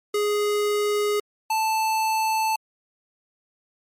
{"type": "tone pair in turn", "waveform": "square", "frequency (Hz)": [415.3, 880], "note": ["G#4", "A5"], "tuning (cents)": [0, 0], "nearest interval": "octave + minor second", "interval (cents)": 1300, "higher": "second", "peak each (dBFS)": -21, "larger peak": "neither", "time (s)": [[0.14, 1.2], [1.5, 2.56]], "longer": "neither", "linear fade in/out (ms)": 5, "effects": ["MP3 64 kbps"]}